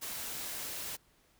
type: noise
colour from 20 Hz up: white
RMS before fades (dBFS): -40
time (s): 0.01-0.97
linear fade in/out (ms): 20
effects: pink hiss -68 dBFS RMS until 1.39 s